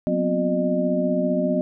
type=tone cluster; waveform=sine; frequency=183.3 / 241 / 256.2 / 355.6 / 609 Hz; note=F#3 / B3 / C4 / F4 / D#5; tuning=-16 / -42 / -36 / +31 / -37 cents; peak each=-25 / -29 / -24 / -30 / -23 dBFS; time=0.07-1.61 s; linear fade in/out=0 ms; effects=none